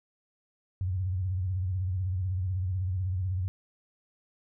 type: tone with vibrato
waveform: sine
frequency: 92.5 Hz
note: F#2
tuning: in tune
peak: -27 dBFS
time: 0.81-3.48 s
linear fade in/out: 0 ms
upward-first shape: sine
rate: 16 Hz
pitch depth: 100 cents each way
effects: none